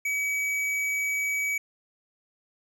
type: tone with tanh clipping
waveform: sine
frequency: 2276 Hz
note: C#7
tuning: 45 cents sharp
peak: -27 dBFS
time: 0.05-1.58 s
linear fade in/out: 5 ms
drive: 13 dB
effects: none